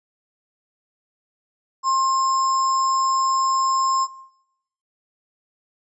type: tone with sample-and-hold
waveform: sine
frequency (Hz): 1062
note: C6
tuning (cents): +25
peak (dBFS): -16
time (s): 1.83-4.08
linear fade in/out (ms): 50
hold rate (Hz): 6300
effects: noise-tail reverb RT60 0.8 s tail -18 dB re dry + resampled to 22050 Hz